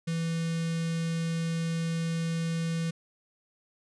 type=tone with notch filter; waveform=square; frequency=165.2 Hz; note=E3; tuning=4 cents sharp; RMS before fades=-30 dBFS; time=0.07-2.91 s; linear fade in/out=10 ms; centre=790 Hz; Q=0.67; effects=resampled to 22050 Hz